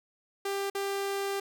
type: tone with dropouts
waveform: sawtooth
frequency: 395.9 Hz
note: G4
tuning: 17 cents sharp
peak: -26 dBFS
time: 0.45-1.4 s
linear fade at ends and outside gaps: 5 ms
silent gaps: 0.7-0.749 s
effects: none